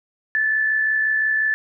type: tone with amplitude modulation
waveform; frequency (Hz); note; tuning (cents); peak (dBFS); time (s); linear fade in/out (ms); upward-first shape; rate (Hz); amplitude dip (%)
sine; 1746; A6; -14; -15; 0.35-1.54; 0; sine; 65.7; 40
effects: none